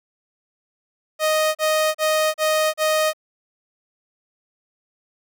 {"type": "tone bursts", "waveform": "sawtooth", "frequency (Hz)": 622.3, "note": "D#5", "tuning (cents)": 0, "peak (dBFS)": -13, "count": 5, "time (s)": [1.19, 3.134], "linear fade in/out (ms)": 50, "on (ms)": 360, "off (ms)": 36, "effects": []}